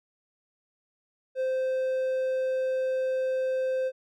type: tone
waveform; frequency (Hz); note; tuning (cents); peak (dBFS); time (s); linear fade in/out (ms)
triangle; 520; C5; -11; -23; 1.35-3.92; 50
effects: none